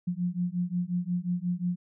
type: beating tone pair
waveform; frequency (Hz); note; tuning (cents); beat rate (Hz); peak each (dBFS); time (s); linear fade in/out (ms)
sine; 174.61 / 180.21; F3 / F#3; 0 / -45; 5.6; -30; 0.07-1.76; 10
effects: none